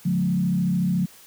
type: tone with frequency modulation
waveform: sine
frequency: 180 Hz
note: F#3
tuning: 47 cents flat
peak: -19 dBFS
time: 0.05-1.06 s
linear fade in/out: 10 ms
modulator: 33.8 Hz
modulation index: 0.9
effects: white hiss -49 dBFS RMS until 1.26 s